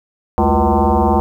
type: tone with frequency modulation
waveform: sine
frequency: 341.5 Hz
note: F4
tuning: 39 cents flat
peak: -10 dBFS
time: 0.38-1.2 s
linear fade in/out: 0 ms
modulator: 140 Hz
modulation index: 4.6
effects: 8-bit